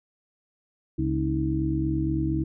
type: harmonic tone with a mistuned harmonic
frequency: 68.8 Hz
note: C#2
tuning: 12 cents flat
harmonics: 1 / 2 / 3 / 4 / 5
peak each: -30 / -28 / -37 / -34 / -26 dBFS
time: 0.98-2.44 s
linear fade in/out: 10 ms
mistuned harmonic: 5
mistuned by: -130 cents
effects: none